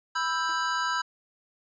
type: chord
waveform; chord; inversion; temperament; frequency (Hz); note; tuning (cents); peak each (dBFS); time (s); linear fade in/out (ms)
square; E minor; second; just; 988.9 / 1318.5 / 1582.2; B5 / E6 / G6; +2 / 0 / +16; -31; 0.15-1.02; 10
type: tone with exponential decay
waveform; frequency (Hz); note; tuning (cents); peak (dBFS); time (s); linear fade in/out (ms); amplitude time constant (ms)
sawtooth; 329.6; E4; 0; -40; 0.49-0.61; 2; 25
effects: resampled to 16000 Hz